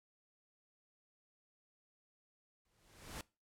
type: noise with exponential growth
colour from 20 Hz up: pink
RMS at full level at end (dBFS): -43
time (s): 2.65-3.21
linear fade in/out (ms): 2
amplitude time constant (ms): 120
effects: noise-tail reverb RT60 0.3 s tail -22 dB re dry + low-pass 12000 Hz 12 dB/octave